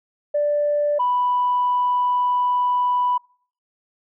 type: tone pair in turn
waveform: sine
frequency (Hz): 587.3 / 987.7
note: D5 / B5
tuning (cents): 0 / 0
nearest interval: major sixth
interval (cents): 900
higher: second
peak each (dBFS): -16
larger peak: neither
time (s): 0.34-0.99 / 0.99-3.18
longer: second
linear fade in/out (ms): 10
effects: noise-tail reverb RT60 0.5 s tail -26 dB re dry + tanh soft clip ceiling -12 dBFS